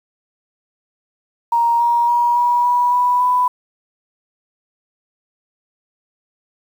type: tone with pitch steps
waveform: sine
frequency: 937 / 946.2 / 955.6 / 965 / 974.5 / 984.2 / 993.9 Hz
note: A#5 / A#5 / A#5 / B5 / B5 / B5 / B5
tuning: +9 / +26 / +43 / -40 / -23 / -6 / +11 cents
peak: -12 dBFS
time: 1.52-3.48 s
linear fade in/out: 5 ms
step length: 280 ms
effects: 7-bit